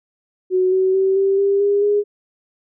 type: tone with pitch steps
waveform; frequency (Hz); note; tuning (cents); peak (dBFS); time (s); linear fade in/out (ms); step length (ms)
sine; 370 / 376.7 / 383.5 / 390.4 / 397.5 / 404.7 / 412; F#4 / F#4 / G4 / G4 / G4 / G#4 / G#4; 0 / +31 / -38 / -7 / +24 / -45 / -14; -13; 0.5-2.04; 50; 220
effects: none